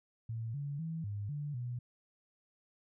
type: tone with pitch steps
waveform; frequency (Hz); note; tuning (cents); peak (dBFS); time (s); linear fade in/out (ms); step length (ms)
sine; 113.6 / 142.8 / 162.6 / 102.4 / 146.4 / 122.3; A#2 / D3 / E3 / G#2 / D3 / B2; -44 / -48 / -23 / -24 / -5 / -16; -36; 0.29-1.79; 5; 250
effects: none